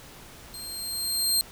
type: tone with level ramp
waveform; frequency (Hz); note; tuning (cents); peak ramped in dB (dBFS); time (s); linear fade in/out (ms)
20% pulse; 4186; C8; 0; -32 to -14; 0.54-1.41; 0
effects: pink hiss -47 dBFS RMS until 1.51 s